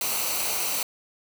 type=noise with comb filter; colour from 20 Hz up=white; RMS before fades=-27 dBFS; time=0.01-0.83 s; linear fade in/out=2 ms; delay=0.58 ms; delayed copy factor=-0.6; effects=none